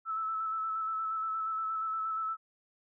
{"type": "tone with vibrato", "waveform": "sine", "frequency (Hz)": 1310, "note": "E6", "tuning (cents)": -11, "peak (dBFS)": -31, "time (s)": [0.05, 2.37], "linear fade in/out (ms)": 50, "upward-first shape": "square", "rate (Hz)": 8.5, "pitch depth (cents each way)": 17, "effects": []}